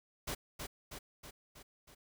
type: noise with echo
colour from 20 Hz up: pink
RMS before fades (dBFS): -39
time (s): 0.27-0.35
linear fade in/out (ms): 10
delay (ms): 320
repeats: 5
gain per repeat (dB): -4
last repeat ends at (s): 1.95
effects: none